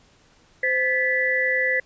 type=tone cluster; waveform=sine; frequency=517 / 1728 / 1976 Hz; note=C5 / A6 / B6; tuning=-21 / -32 / 0 cents; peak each=-26 / -25 / -21 dBFS; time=0.63-1.8 s; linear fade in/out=5 ms; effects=pink hiss -57 dBFS RMS until 1.85 s + resampled to 16000 Hz